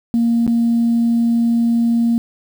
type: tone with dropouts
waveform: sine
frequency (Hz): 233.1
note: A#3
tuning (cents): 0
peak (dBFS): -11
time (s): 0.14-2.18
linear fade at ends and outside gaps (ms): 0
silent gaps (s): 0.466-0.477
effects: tanh soft clip ceiling -8 dBFS + 7-bit